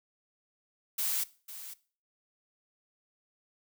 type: noise with echo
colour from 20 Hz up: blue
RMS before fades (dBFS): -31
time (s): 0.98-1.24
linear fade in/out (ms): 10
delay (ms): 500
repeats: 1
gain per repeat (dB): -13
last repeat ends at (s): 1.74
effects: noise-tail reverb RT60 0.4 s tail -19 dB re dry